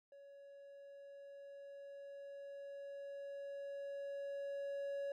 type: tone with level ramp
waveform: triangle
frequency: 560 Hz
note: C#5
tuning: 18 cents sharp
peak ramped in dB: -54 to -37 dBFS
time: 0.12-5.12 s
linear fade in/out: 2 ms
effects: none